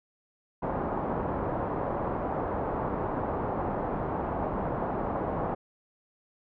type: low-pass noise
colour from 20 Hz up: white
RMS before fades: -31 dBFS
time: 0.62-5.55 s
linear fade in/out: 10 ms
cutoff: 970 Hz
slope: 24 dB/octave
effects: none